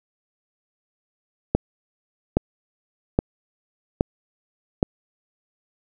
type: click train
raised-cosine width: 2 ms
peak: -3 dBFS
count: 5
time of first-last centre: 1.55-4.829 s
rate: 1.22 Hz
effects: none